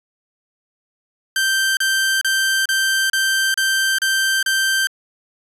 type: tone bursts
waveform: sawtooth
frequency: 1564 Hz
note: G6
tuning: 4 cents flat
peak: -12 dBFS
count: 8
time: 1.36-4.871 s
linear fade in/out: 2 ms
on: 410 ms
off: 33 ms
effects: resampled to 32000 Hz